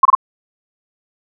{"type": "tone bursts", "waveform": "sine", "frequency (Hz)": 1063, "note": "C6", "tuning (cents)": 27, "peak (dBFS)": -3, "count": 3, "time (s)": [0.03, 0.151], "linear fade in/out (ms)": 5, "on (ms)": 23, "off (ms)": 26, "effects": []}